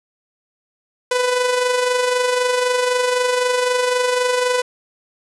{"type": "tone with amplitude modulation", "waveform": "sawtooth", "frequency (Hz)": 498.2, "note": "B4", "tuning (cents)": 15, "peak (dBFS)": -10, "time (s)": [1.11, 4.62], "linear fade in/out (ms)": 5, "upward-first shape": "sine", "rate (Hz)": 23.9, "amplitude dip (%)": 45, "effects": ["resampled to 24000 Hz", "8-bit"]}